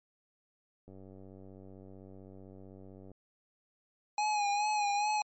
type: click train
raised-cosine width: 2 ms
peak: -39 dBFS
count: 215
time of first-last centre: 0.88-3.116 s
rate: 95.7 Hz
type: tone with vibrato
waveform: square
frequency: 830.6 Hz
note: G#5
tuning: in tune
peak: -29 dBFS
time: 4.18-5.22 s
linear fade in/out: 2 ms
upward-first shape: sine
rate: 2.4 Hz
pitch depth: 44 cents each way
effects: MP3 32 kbps